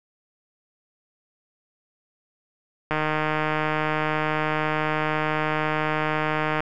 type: click train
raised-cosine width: 0.5 ms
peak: -9 dBFS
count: 570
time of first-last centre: 2.91-6.605 s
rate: 154 Hz
effects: none